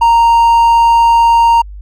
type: tone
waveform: triangle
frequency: 929 Hz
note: A#5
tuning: 6 cents flat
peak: -3 dBFS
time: 0.01-1.62 s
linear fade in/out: 10 ms
effects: added 50 Hz sine -26 dBFS peak until 1.81 s